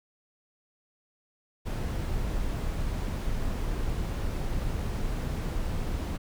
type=noise; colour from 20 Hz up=brown; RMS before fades=-30 dBFS; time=1.65-6.18 s; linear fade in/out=20 ms; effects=none